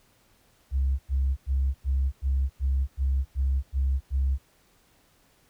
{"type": "tone bursts", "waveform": "sine", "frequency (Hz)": 67.2, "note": "C2", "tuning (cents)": 47, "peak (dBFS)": -20, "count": 10, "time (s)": [0.71, 4.383], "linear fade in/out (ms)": 50, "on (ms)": 280, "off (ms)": 97, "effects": ["tanh soft clip ceiling -18 dBFS", "pink hiss -63 dBFS RMS until 5.49 s"]}